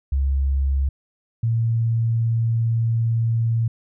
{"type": "tone pair in turn", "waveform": "sine", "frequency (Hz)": [68.2, 114.7], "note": ["C#2", "A#2"], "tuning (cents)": [-28, -28], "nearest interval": "major sixth", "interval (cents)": 900, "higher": "second", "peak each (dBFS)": -17, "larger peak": "neither", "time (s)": [[0.12, 0.89], [1.43, 3.68]], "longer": "second", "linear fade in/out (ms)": 5, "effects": []}